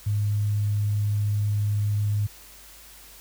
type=tone; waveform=sine; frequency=103.83 Hz; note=G#2; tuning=in tune; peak=-21 dBFS; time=0.06-2.27 s; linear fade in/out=10 ms; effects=added 50 Hz sine -53 dBFS peak until 3.2 s + white hiss -48 dBFS RMS until 3.2 s